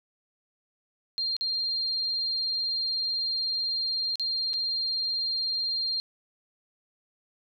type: tone with dropouts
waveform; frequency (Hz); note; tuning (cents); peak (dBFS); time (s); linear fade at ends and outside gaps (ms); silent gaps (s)
sine; 4194; C8; +3; -26; 1.18-6; 0; 1.366-1.41 / 4.156-4.197 / 4.533-4.539
effects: none